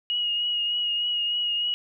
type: tone with vibrato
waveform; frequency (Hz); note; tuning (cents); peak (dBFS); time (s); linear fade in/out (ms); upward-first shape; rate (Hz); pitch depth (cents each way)
sine; 2885; F#7; -44; -23; 0.1-1.74; 0; triangle; 3.3; 26
effects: none